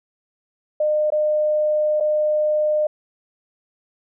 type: tone with dropouts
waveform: sine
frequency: 607 Hz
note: D#5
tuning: 43 cents flat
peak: -16 dBFS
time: 0.8-2.87 s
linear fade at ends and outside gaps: 5 ms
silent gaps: 1.103-1.121 / 2.001-2.006 s
effects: none